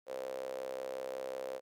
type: tone with high-pass filter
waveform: sawtooth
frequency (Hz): 65.5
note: C2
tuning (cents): +2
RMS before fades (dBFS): -41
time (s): 0.06-1.61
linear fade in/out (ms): 50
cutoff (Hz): 520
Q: 9.1
effects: none